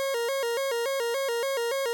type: tone with vibrato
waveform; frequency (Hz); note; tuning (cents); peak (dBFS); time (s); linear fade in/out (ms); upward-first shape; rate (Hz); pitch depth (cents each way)
40% pulse; 505; B4; +39; -25; 0-1.93; 0; square; 3.5; 130
effects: none